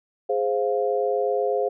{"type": "chord", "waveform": "sine", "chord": "F minor", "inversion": "first", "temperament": "equal", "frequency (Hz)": [415.3, 523.3, 698.5], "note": ["Ab4", "C5", "F5"], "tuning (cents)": [0, 0, 0], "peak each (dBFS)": [-24, -24, -27], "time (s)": [0.29, 1.69], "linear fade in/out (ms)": 10, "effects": []}